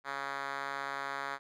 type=tone with band-pass filter; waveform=5% pulse; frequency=138.59 Hz; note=C#3; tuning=in tune; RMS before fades=-38 dBFS; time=0.04-1.39 s; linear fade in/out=50 ms; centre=1500 Hz; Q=0.98; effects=none